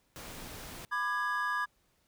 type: noise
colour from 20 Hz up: pink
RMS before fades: -45 dBFS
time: 0.16-0.85 s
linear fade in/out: 0 ms
type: chord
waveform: triangle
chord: G# diminished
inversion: first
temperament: just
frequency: 996.7 / 1196.1 / 1661.2 Hz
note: B5 / D6 / G#6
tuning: +16 / +31 / 0 cents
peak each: -34 / -33 / -31 dBFS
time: 0.91-1.66 s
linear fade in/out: 20 ms
effects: pink hiss -72 dBFS RMS until 2.07 s